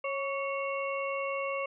harmonic tone with a mistuned harmonic, 549 Hz, C#5, 17 cents flat, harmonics 1 / 2 / 4 / 5, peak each -33 / -36 / -39 / -40 dBFS, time 0.04-1.66 s, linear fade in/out 5 ms, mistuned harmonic 2, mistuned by +40 cents, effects none

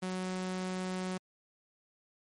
sawtooth tone, 185 Hz, F#3, in tune, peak -30 dBFS, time 0.02-1.18 s, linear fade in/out 10 ms, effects MP3 48 kbps

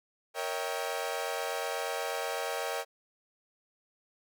sawtooth chord, A# diminished seventh, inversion none, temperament equal with one note detuned, 466.2 / 554.4 / 642.7 / 784 Hz, A#4 / C#5 / E5 / G5, 0 / 0 / -44 / 0 cents, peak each -34 dBFS, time 0.34-2.85 s, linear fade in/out 50 ms, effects none

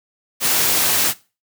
white noise, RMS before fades -17 dBFS, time 0.4-1.14 s, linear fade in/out 50 ms, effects noise-tail reverb RT60 0.3 s tail -19 dB re dry + high-pass 100 Hz 12 dB/octave

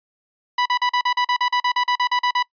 sawtooth tone bursts, 986 Hz, B5, 3 cents flat, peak -13 dBFS, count 16, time 0.58-2.427 s, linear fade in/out 5 ms, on 77 ms, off 41 ms, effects noise-tail reverb RT60 0.1 s tail -24 dB re dry + resampled to 11025 Hz

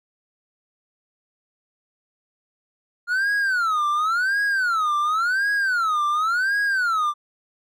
triangle tone with vibrato, 1396.9 Hz, F6, in tune, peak -17 dBFS, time 3.07-7.14 s, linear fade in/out 50 ms, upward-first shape sine, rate 0.92 Hz, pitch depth 290 cents each way, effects none

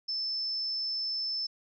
sine tone, 5274 Hz, E8, in tune, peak -30 dBFS, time 0.08-1.47 s, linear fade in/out 10 ms, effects none

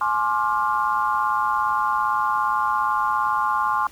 sine chord, D half-diminished seventh, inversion second, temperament just, 845.8 / 1057.2 / 1174.7 / 1409.6 Hz, Ab5 / C6 / D6 / F6, +31 / +18 / 0 / +16 cents, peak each -25 / -22 / -25 / -28 dBFS, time 0.01-3.87 s, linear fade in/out 2 ms, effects pink hiss -48 dBFS RMS until 3.91 s

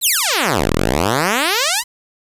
5% pulse exponential two-way sweep, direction down then up, 4301 to 35.72 to 1036 Hz, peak -3 dBFS, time 0.01-1.84 s, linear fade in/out 50 ms, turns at 0.72 s, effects resampled to 32000 Hz + 7-bit

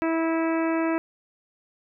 harmonic tone, 326.4 Hz, E4, 17 cents flat, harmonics 1 / 2 / 3 / 4 / 5 / 6 / 7 / 8, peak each -23 / -29 / -33 / -35 / -37 / -39 / -40 / -41 dBFS, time 0.02-0.98 s, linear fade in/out 0 ms, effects none

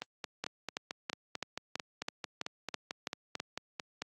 two click trains, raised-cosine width 0.2 ms, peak -17 / -19 dBFS, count 10 / 19, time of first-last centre 0.44-3.401 / 0.02-4.02 s, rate 3.04 / 4.5 Hz, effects high-pass 150 Hz 12 dB/octave + Opus 32 kbps

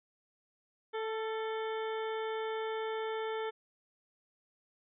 harmonic tone with a mistuned harmonic, 440.5 Hz, A4, 2 cents sharp, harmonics 1 / 2 / 3 / 4 / 5 / 7 / 8, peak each -35 / -41 / -45 / -47 / -49 / -52 / -53 dBFS, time 0.93-3.51 s, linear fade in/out 20 ms, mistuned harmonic 3, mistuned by +27 cents, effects none

